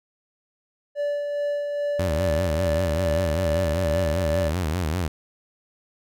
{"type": "tone with tremolo", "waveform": "triangle", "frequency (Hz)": 580, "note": "D5", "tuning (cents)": -22, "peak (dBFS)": -20, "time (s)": [0.95, 4.52], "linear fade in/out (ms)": 50, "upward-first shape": "sine", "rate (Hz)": 2.4, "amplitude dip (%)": 35}
{"type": "tone with vibrato", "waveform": "sawtooth", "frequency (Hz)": 83.7, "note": "E2", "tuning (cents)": 27, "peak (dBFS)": -19, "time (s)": [1.99, 5.08], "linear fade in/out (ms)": 5, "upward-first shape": "sine", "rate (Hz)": 5.1, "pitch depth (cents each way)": 190}
{"effects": []}